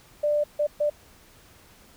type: tone bursts at uneven times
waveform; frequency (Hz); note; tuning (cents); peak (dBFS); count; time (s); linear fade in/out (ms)
sine; 592; D5; +14; -20; 3; 0.23-0.44 / 0.59-0.67 / 0.8-0.9; 10
effects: pink hiss -54 dBFS RMS until 1.96 s